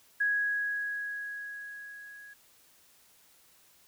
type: tone with level ramp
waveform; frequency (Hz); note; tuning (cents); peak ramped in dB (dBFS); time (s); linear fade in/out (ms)
sine; 1661.2; G#6; 0; -24 to -47; 0.2-2.34; 10
effects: white hiss -62 dBFS RMS until 3.87 s

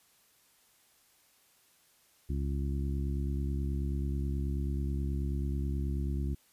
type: harmonic tone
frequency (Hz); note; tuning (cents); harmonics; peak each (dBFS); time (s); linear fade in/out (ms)
69.3; C#2; 0; 1 / 2 / 3 / 4 / 5; -31 / -37 / -41 / -43 / -45; 2.29-6.35; 10
effects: white hiss -66 dBFS RMS until 6.52 s + resampled to 32000 Hz

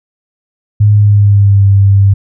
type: tone with pitch glide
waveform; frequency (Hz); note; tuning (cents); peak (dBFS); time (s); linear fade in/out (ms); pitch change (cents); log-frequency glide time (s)
sine; 104.4 to 98.88; G#2 to G2; +10 to +15; -3; 0.8-2.14; 10; -95; 0.92-1.66
effects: none

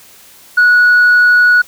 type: tone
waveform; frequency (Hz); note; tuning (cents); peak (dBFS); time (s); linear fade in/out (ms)
sine; 1464; F#6; -19; -3; 0.57-1.62; 10
effects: tanh soft clip ceiling -3 dBFS + white hiss -41 dBFS RMS until 1.67 s

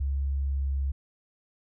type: tone with pitch glide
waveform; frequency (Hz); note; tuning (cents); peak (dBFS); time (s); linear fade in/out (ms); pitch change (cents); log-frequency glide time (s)
sine; 68.9 to 68.35; C#2 to C#2; -10 to -24; -25; 0-0.92; 10; -14; 0.4-0.69
effects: none

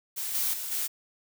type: noise with level steps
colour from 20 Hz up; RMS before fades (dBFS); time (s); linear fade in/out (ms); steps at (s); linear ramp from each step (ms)
blue; -33 / -28 / -35 / -30; 0.16-0.88; 20; 0.34 / 0.53 / 0.71; 10
effects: none

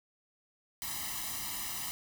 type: noise with comb filter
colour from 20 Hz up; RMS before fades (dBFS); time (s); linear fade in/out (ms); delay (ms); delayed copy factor
white; -38; 0.82-1.91; 0; 1; +0.95
effects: none

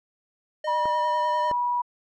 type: tone with vibrato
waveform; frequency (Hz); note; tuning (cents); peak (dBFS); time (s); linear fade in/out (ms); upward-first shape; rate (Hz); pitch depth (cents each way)
square; 608; D#5; -40; -29; 0.64-1.52; 5; sine; 10; 22
type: tone with pitch glide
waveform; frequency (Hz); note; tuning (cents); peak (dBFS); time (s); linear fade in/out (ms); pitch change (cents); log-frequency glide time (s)
sine; 966 to 972.2; B5 to B5; -39 to -28; -22; 0.67-1.82; 10; +11; 1.01-1.49
type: clicks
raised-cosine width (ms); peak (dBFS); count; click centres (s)
1; -20; 2; 0.856 / 1.513
effects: low-pass 4000 Hz 12 dB/octave

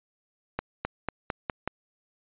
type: accelerating click train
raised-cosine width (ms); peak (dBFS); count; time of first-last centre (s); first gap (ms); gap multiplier
0.5; -13; 6; 0.59-1.676; 260; 0.91
effects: resampled to 8000 Hz

